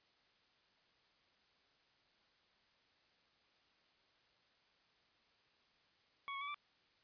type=tone with pitch steps; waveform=25% pulse; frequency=1114 / 1102 / 1141 / 1170 Hz; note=C#6 / C#6 / C#6 / D6; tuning=+8 / -11 / +50 / -7 cents; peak=-38 dBFS; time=6.28-6.544 s; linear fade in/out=0 ms; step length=66 ms; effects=white hiss -73 dBFS RMS until 7.03 s + resampled to 11025 Hz